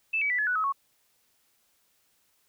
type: tone with pitch steps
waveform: sine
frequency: 2634 / 2280 / 1973.3 / 1707.9 / 1478.3 / 1279.5 / 1107.5 Hz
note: E7 / C#7 / B6 / G#6 / F#6 / D#6 / C#6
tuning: -2 / +48 / -2 / +48 / -2 / +48 / -2 cents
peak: -24 dBFS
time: 0.13-0.725 s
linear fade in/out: 10 ms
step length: 85 ms
effects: white hiss -69 dBFS RMS until 2.48 s